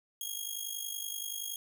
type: tone with amplitude modulation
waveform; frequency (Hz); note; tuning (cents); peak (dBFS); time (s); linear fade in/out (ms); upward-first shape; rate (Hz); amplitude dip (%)
10% pulse; 3274; G#7; -25; -25; 0.21-1.56; 2; sine; 50.6; 70
effects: none